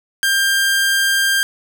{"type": "tone", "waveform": "sawtooth", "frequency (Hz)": 1593, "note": "G6", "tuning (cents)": 27, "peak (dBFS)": -10, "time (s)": [0.23, 1.43], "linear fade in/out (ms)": 0, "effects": []}